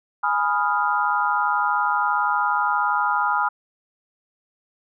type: chord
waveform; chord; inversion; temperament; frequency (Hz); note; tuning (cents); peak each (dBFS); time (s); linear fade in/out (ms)
sine; F half-diminished seventh; first; equal; 830.6 / 987.8 / 1244.5 / 1396.9; Ab5 / Cb6 / Eb6 / F6; 0 / 0 / 0 / 0; -24; 0.23-3.49; 10
effects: none